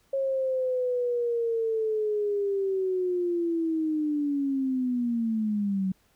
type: linear sweep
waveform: sine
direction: down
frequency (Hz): 545 to 186.1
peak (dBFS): -24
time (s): 0.13-5.92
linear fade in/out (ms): 5
effects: pink hiss -66 dBFS RMS until 6.15 s